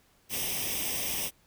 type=noise with comb filter; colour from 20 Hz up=white; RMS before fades=-32 dBFS; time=0.29-1.31 s; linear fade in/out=50 ms; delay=0.35 ms; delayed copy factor=+0.75; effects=pink hiss -65 dBFS RMS until 1.46 s